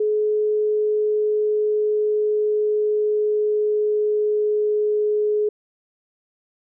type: tone with pitch glide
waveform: sine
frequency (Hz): 424.8 to 421.4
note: G#4 to G#4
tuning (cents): +39 to +25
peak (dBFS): -17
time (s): 0-5.49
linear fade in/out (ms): 5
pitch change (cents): -14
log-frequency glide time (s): 0.54-5.23
effects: none